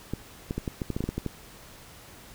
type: clicks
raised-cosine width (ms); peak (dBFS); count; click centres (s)
3; -16; 12; 0.136 / 0.509 / 0.58 / 0.678 / 0.818 / 0.903 / 0.965 / 1.006 / 1.04 / 1.09 / 1.18 / 1.263
effects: pink hiss -49 dBFS RMS until 2.34 s